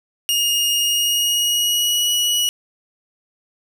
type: tone with pitch glide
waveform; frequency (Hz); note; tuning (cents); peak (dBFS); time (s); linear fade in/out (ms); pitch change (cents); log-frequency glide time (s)
sawtooth; 2851 to 2924; F7 to F#7; +35 to -21; -13; 0.29-2.49; 0; +44; 0.76-2.11
effects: none